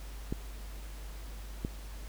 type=clicks; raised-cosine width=3 ms; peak=-20 dBFS; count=2; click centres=0.325 / 1.649 s; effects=added 50 Hz sine -41 dBFS peak until 2.08 s + pink hiss -52 dBFS RMS until 2.08 s